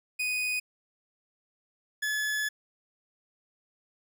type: tone pair in turn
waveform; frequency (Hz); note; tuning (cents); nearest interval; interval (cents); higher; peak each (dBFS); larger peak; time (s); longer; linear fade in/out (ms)
40% pulse; 2489 / 1713.1; D#7 / A6; 0 / -47; tritone; 647; first; -27; neither; 0.19-0.6 / 2.02-2.49; second; 10
effects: none